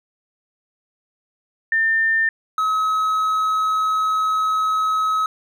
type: tone pair in turn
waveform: sine / triangle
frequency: 1800 / 1280.2 Hz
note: A6 / D#6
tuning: +39 / +49 cents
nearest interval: tritone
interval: 590 cents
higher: first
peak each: -15 dBFS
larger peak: neither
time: 1.72-2.29 / 2.58-5.26 s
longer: second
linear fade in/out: 2 ms
effects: none